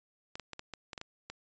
clicks, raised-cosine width 0.2 ms, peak -24 dBFS, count 9, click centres 0.355 / 0.397 / 0.533 / 0.594 / 0.737 / 0.932 / 0.978 / 1.014 / 1.3 s, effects resampled to 16000 Hz

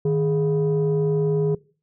sine tone pair together, 155.56 / 415.3 Hz, D#3 / G#4, 0 / 0 cents, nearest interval octave + perfect fourth, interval 1700 cents, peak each -19 dBFS, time 0.05-1.55 s, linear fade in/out 5 ms, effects noise-tail reverb RT60 0.4 s tail -23 dB re dry + tanh soft clip ceiling -14 dBFS

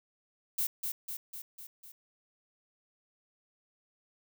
violet noise with echo, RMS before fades -31 dBFS, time 0.58-0.67 s, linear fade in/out 5 ms, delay 250 ms, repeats 5, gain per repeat -4 dB, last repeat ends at 1.92 s, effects none

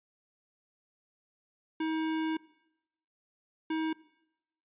square tone bursts at uneven times, 317.9 Hz, D#4, 37 cents sharp, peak -30 dBFS, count 2, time 1.8-2.37 / 3.7-3.93 s, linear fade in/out 5 ms, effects noise-tail reverb RT60 0.8 s tail -20 dB re dry + resampled to 8000 Hz

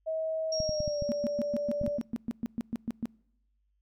sine tone with pitch glide, 639 to 582.6 Hz, D#5 to D5, +46 to -14 cents, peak -29 dBFS, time 0.06-1.99 s, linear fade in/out 20 ms, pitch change -160 cents, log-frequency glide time 0.51-1 s
sine tone with exponential decay, 5588 Hz, F8, in tune, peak -31 dBFS, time 0.52-2.04 s, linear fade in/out 5 ms, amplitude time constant 330 ms
clicks, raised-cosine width 5 ms, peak -23 dBFS, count 7, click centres 0.603 / 0.693 / 0.804 / 0.878 / 1.023 / 1.814 / 1.878 s
sine tone bursts, 231.5 Hz, A#3, 12 cents flat, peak -28 dBFS, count 14, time 1.09-3.056 s, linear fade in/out 0 ms, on 29 ms, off 120 ms
effects noise-tail reverb RT60 0.8 s tail -25 dB re dry + added 50 Hz sine -70 dBFS peak until 3.81 s

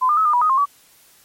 sine tone with pitch steps, 1021 / 1205 / 1287 / 1210 / 974 / 1249 / 1062 / 1142 Hz, C6 / D6 / E6 / D#6 / B5 / D#6 / C6 / D6, -43 / +44 / -42 / -49 / -24 / +6 / +25 / -49 cents, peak -13 dBFS, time 0.01-0.658 s, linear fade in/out 20 ms, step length 81 ms, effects white hiss -52 dBFS RMS until 1.24 s + MP3 64 kbps

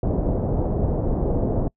pink low-pass noise, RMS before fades -22 dBFS, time 0.03-1.68 s, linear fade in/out 2 ms, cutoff 650 Hz, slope 24 dB/octave, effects noise-tail reverb RT60 0.1 s tail -26 dB re dry

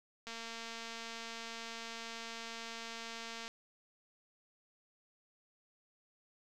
click train, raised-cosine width 0.2 ms, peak -28 dBFS, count 736, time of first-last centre 0.27-3.48 s, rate 229 Hz, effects none

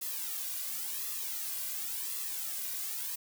blue noise with flanger, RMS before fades -37 dBFS, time 0.01-3.16 s, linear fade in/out 10 ms, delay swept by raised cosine 1.3 to 2.29 ms, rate 0.93 Hz, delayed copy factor -0.95, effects none

